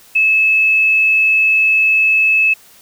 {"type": "tone", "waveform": "sine", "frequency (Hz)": 2600, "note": "E7", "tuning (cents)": -24, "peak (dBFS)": -9, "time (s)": [0.15, 2.54], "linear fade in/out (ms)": 10, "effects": ["white hiss -45 dBFS RMS until 2.81 s"]}